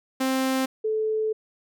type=tone pair in turn; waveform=sawtooth / sine; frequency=263 / 435.4 Hz; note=C4 / A4; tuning=+9 / -18 cents; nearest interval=major sixth; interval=873 cents; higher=second; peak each=-18 / -22 dBFS; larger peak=first; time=0.2-0.66 / 0.84-1.33 s; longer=second; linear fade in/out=10 ms; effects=none